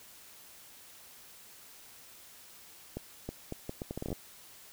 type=accelerating click train; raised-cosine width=2 ms; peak=-23 dBFS; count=13; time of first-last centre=2.97-4.128 s; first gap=320 ms; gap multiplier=0.73; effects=white hiss -54 dBFS RMS until 4.72 s